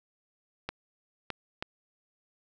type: clicks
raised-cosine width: 0.3 ms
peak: -17 dBFS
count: 3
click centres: 0.69 / 1.303 / 1.625 s
effects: none